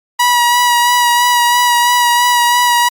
sawtooth tone with vibrato, 967 Hz, B5, 37 cents flat, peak -5 dBFS, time 0.19-2.89 s, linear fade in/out 10 ms, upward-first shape sine, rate 3 Hz, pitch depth 19 cents each way, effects Opus 48 kbps

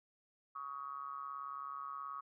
triangle ring-modulated tone, 69.3 Hz, C#2, in tune, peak -37 dBFS, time 0.55-2.21 s, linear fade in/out 10 ms, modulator 1190 Hz, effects none

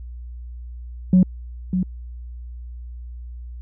sine tone with echo, 184 Hz, F#3, 9 cents flat, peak -8 dBFS, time 1.13-1.23 s, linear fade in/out 2 ms, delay 600 ms, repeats 1, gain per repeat -9 dB, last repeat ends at 1.83 s, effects tanh soft clip ceiling -7 dBFS + added 60 Hz sine -32 dBFS peak until 3.61 s

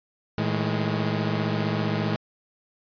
sawtooth tone cluster, 111.4 / 159.5 / 207.7 Hz, A2 / D#3 / G#3, +22 / +43 / 0 cents, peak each -24 dBFS, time 0.38-2.16 s, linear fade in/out 0 ms, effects resampled to 11025 Hz

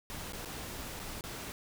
pink noise with dropouts, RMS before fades -42 dBFS, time 0.1-1.52 s, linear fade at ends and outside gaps 0 ms, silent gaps 0.323-0.333 / 0.449-0.457 / 0.994-0.999 / 1.209-1.239 s, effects none

